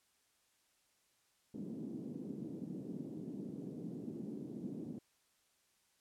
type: band-pass noise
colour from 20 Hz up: white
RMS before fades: -45 dBFS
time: 1.54-4.99 s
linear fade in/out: 5 ms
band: 170 to 300 Hz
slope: 24 dB/octave
effects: white hiss -75 dBFS RMS until 6 s + low-pass 11000 Hz 12 dB/octave